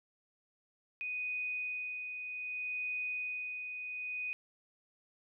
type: tone with tremolo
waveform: sine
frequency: 2489 Hz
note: D#7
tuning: in tune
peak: -34 dBFS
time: 1.01-4.33 s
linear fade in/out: 0 ms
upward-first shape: sine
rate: 0.64 Hz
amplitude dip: 45%
effects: none